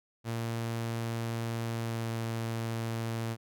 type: tone with pitch glide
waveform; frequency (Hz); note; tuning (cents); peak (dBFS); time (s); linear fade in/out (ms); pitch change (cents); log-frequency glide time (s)
sawtooth; 115.3 to 114.24; A#2 to A#2; -19 to -35; -28; 0.24-3.37; 50; -16; 1.7-2.11
effects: none